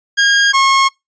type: tone pair in turn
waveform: sawtooth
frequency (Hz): 1626 / 1085.2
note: G#6 / C#6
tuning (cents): -37 / -37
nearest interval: perfect fifth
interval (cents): 700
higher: first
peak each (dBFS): -5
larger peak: neither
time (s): 0.17-0.53 / 0.53-0.89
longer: neither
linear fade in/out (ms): 20
effects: noise-tail reverb RT60 0.2 s tail -26 dB re dry + resampled to 16000 Hz